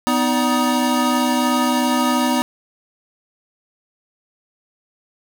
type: tone cluster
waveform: square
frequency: 249.8 / 312.7 / 585 / 951 / 1247 Hz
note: B3 / D#4 / D5 / A#5 / D#6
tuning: +20 / +9 / -7 / +34 / +3 cents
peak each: -19 / -25 / -27 / -23 / -27 dBFS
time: 0.07-2.42 s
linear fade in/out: 0 ms
effects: none